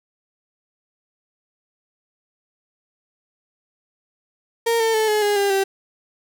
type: tone with pitch steps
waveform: 35% pulse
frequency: 462.7 / 449.5 / 436.7 / 424.3 / 412.2 / 400.5 / 389.1 Hz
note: A#4 / A4 / A4 / G#4 / G#4 / G4 / G4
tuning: -13 / +37 / -13 / +37 / -13 / +37 / -13 cents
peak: -15 dBFS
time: 4.66-5.64 s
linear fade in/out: 10 ms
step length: 140 ms
effects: none